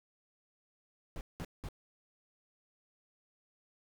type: noise bursts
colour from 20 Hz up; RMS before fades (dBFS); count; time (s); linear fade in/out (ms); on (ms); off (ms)
brown; -41; 3; 1.16-1.687; 0; 49; 190
effects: none